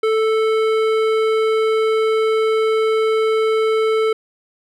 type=tone with hard clipping; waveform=sine; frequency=440 Hz; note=A4; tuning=in tune; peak=-16 dBFS; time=0.03-4.13 s; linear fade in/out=5 ms; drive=13 dB; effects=none